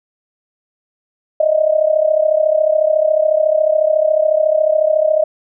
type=tone with amplitude modulation; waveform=sine; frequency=622.3 Hz; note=D#5; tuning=in tune; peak=-7 dBFS; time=1.4-5.24 s; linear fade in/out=5 ms; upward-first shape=sine; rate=34 Hz; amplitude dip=80%; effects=none